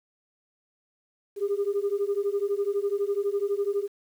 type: beating tone pair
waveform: sine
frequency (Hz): 397.3 / 409.3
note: G4 / G#4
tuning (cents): +23 / -25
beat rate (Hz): 12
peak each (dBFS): -26 / -26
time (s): 1.36-3.88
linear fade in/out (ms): 50
effects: tanh soft clip ceiling -19 dBFS + 9-bit